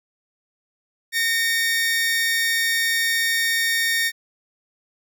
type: tone pair together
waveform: sawtooth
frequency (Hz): 1836.9 / 2258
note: A#6 / C#7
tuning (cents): -26 / +31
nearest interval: major third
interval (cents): 357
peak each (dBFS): -16 / -24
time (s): 1.12-4.12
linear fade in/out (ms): 50
effects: none